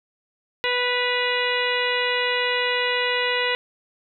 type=harmonic tone with a mistuned harmonic; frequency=493 Hz; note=B4; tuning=3 cents flat; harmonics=1 / 2 / 3 / 4 / 5 / 6 / 7 / 8; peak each=-26 / -29 / -31 / -25 / -30 / -28 / -33 / -33 dBFS; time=0.64-3.55 s; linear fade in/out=0 ms; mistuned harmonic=6; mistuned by=-46 cents; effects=none